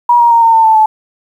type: tone with pitch steps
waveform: sine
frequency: 960 / 944.1 / 928.4 / 912.9 / 897.8 / 882.9 / 868.2 Hz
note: B5 / A#5 / A#5 / A#5 / A5 / A5 / A5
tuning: -49 / +22 / -7 / -36 / +35 / +6 / -23 cents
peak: -4 dBFS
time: 0.09-0.86 s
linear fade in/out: 5 ms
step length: 110 ms
effects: 7-bit